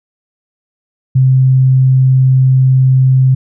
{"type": "tone", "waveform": "sine", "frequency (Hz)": 130.81, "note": "C3", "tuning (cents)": 0, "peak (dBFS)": -5, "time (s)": [1.15, 3.35], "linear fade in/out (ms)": 10, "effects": []}